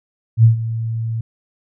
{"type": "tone with ADSR envelope", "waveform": "sine", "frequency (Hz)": 113.5, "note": "A#2", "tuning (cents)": -46, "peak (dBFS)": -4, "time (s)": [0.37, 1.21], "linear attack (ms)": 68, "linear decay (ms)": 120, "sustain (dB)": -15, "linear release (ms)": 4, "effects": []}